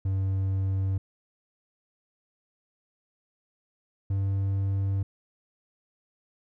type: tone pair in turn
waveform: triangle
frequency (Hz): 96.1 / 97.72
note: G2 / G2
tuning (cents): -34 / -5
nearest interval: unison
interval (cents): 29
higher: second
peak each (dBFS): -22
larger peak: neither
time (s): 0.05-0.98 / 4.1-5.03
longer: neither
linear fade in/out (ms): 5
effects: none